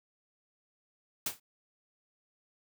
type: noise with exponential decay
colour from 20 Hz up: white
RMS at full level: -28 dBFS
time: 1.26-1.4 s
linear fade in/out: 5 ms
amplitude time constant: 29 ms
effects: none